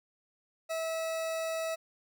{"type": "tone", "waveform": "40% pulse", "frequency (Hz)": 649, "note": "E5", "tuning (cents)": -27, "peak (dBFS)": -31, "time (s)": [0.69, 1.76], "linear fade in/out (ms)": 20, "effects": []}